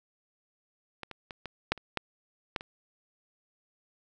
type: clicks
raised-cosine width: 0.3 ms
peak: -22 / -25 / -24 / -22 / -9 / -29 / -13 / -14 / -25 dBFS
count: 9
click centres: 1.033 / 1.113 / 1.308 / 1.457 / 1.72 / 1.777 / 1.973 / 2.562 / 2.609 s
effects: none